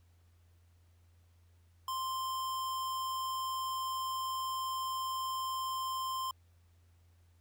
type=tone; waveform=square; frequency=1046.5 Hz; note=C6; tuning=in tune; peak=-35 dBFS; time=1.88-6.31 s; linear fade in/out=2 ms; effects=added 86 Hz sine -62 dBFS peak until 7.4 s + pink hiss -75 dBFS RMS until 7.4 s